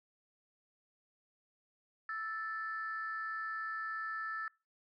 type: tone pair together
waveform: sine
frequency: 1318.5 / 1760 Hz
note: E6 / A6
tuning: 0 / 0 cents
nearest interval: perfect fourth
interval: 500 cents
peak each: -39 / -39 dBFS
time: 2.09-4.48 s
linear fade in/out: 2 ms
effects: noise-tail reverb RT60 0.3 s tail -25 dB re dry + tanh soft clip ceiling -30 dBFS